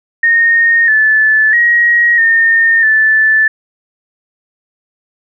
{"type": "tone with pitch steps", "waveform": "sine", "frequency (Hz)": [1847, 1742, 1893, 1826, 1753], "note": ["A#6", "A6", "A#6", "A#6", "A6"], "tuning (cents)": [-16, -18, 26, -36, -7], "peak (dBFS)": -6, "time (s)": [0.23, 3.48], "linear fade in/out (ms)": 5, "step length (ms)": 650, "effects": []}